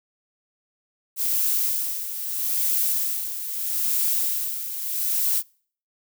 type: noise with tremolo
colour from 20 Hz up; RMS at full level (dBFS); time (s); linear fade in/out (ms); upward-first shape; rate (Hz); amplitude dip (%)
violet; -22; 1.16-5.43; 50; sine; 0.78; 65
effects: noise-tail reverb RT60 0.5 s tail -26 dB re dry